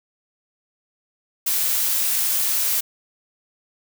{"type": "noise", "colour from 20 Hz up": "blue", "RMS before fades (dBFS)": -21, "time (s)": [1.46, 2.81], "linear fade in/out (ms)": 10, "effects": []}